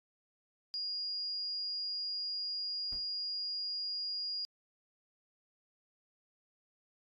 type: tone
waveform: sine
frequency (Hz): 4852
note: D#8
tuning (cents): -44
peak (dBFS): -35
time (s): 0.74-4.45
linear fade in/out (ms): 0
type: noise with exponential decay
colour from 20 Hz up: brown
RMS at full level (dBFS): -43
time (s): 2.92-3.09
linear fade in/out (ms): 5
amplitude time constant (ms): 36
effects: AAC 64 kbps

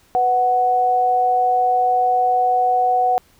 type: tone pair together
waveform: sine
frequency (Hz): 495.4 / 741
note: B4 / F#5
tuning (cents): +5 / +2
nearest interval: perfect fifth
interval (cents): 697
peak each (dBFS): -23 / -14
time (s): 0.15-3.18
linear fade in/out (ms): 0
effects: pink hiss -55 dBFS RMS until 3.39 s

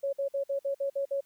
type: tone bursts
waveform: sine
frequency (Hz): 554.4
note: C#5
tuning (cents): 0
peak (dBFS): -27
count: 8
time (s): 0.03-1.208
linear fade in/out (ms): 10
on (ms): 100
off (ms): 54
effects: white hiss -68 dBFS RMS until 1.25 s

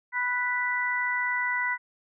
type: harmonic tone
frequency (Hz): 493.9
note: B4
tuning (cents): 0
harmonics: 2 / 3 / 4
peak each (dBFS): -31 / -31 / -27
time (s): 0.12-1.78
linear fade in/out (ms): 50
effects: none

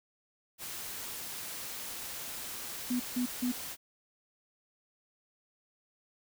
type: noise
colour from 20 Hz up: white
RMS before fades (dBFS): -41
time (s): 0.58-3.77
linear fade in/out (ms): 50
type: tone bursts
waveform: sine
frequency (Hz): 247.7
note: B3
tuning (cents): +5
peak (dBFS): -28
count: 3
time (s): 2.9-3.52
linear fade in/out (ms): 10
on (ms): 100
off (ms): 160
effects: none

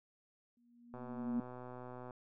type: tone with exponential growth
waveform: sine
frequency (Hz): 238.5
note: A#3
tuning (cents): +40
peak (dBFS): -31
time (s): 0.57-1.4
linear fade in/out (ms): 2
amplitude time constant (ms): 180
type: click train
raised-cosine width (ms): 1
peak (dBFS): -35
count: 147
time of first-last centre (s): 0.94-2.108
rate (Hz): 125
effects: none

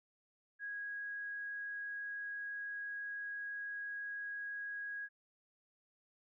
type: tone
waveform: sine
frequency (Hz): 1651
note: G#6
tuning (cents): -11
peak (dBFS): -40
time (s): 0.59-5.09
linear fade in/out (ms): 50
effects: none

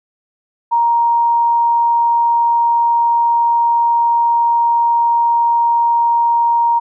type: tone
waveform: sine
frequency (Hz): 937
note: A#5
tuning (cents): +9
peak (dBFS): -10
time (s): 0.71-6.8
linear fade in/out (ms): 20
effects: none

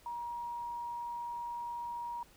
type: tone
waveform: sine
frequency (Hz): 950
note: A#5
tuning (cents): +33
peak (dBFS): -37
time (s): 0.06-2.23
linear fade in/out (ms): 2
effects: added 50 Hz sine -70 dBFS peak until 2.36 s + pink hiss -62 dBFS RMS until 2.36 s

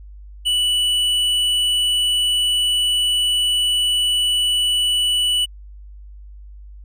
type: tone with hard clipping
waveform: sine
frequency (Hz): 2960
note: F#7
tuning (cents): 0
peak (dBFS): -17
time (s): 0.45-5.46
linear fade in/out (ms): 20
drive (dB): 7
effects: added 50 Hz sine -36 dBFS peak until 6.84 s

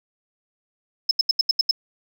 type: tone bursts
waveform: sine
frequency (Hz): 5200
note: E8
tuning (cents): -24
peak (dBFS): -12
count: 7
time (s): 1.09-1.711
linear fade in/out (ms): 5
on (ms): 21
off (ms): 79
effects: tanh soft clip ceiling -12 dBFS

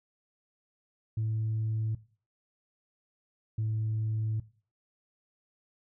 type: tone pair in turn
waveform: sine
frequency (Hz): 110 / 109.44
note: A2 / A2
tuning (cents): 0 / -9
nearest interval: unison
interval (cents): 9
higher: first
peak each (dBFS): -26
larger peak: neither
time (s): 1.17-1.95 / 3.58-4.4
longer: second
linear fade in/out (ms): 5
effects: noise-tail reverb RT60 0.4 s tail -19 dB re dry + tanh soft clip ceiling -25 dBFS

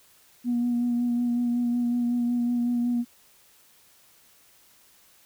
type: tone with vibrato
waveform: sine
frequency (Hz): 240.8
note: B3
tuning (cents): -44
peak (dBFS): -21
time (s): 0.44-3.05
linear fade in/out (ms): 50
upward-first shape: sine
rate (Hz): 5.4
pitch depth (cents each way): 19
effects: tanh soft clip ceiling -18 dBFS + white hiss -58 dBFS RMS until 5.25 s

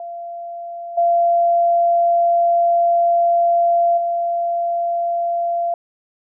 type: tone with level steps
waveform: sine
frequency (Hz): 687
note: F5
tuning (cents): -29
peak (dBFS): -27 / -12 / -17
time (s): 0-5.74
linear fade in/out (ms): 2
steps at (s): 0.97 / 3.97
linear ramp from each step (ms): 10
effects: none

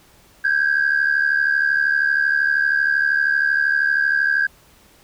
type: tone pair together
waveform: sine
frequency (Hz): 1568 / 1640.8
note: G6 / G#6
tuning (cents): 0 / -21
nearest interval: minor second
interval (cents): 79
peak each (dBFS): -17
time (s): 0.44-4.47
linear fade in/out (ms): 10
effects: tanh soft clip ceiling -10 dBFS + pink hiss -52 dBFS RMS until 5.03 s

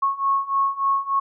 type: beating tone pair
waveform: sine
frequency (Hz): 1096 / 1099.4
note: C#6 / C#6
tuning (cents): -20 / -15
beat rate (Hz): 3.4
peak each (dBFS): -23 / -21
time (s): 0.02-1.2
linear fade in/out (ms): 10
effects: none

